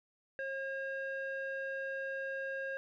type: tone with low-pass filter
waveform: square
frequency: 540 Hz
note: C#5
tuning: 45 cents flat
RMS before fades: -39 dBFS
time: 0.39-2.77 s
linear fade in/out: 0 ms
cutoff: 1900 Hz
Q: 8.3
effects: none